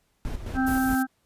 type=noise with tremolo; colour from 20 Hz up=brown; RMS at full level=-31 dBFS; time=0.25-0.95 s; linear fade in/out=0 ms; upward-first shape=square; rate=4.7 Hz; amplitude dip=55%
type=harmonic tone; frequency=261.6 Hz; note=C4; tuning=in tune; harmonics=1 / 3 / 5 / 6; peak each=-22 / -29 / -35 / -30 dBFS; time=0.54-1.07 s; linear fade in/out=50 ms
type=noise; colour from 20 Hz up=violet; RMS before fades=-34 dBFS; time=0.66-1.03 s; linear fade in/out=10 ms
effects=pink hiss -70 dBFS RMS until 1.25 s + resampled to 32000 Hz